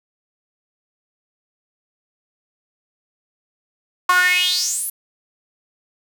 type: tone with high-pass filter sweep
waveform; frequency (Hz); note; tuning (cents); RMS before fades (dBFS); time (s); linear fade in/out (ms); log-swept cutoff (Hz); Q
sawtooth; 361.4; F#4; -41; -18; 4.09-4.9; 5; 1100 to 12000; 6.9
effects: none